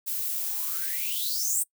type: noise with high-pass filter sweep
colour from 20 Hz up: violet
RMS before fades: -29 dBFS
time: 0.06-1.64 s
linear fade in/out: 20 ms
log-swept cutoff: 290 to 8900 Hz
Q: 9.9
effects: noise-tail reverb RT60 0.1 s tail -24 dB re dry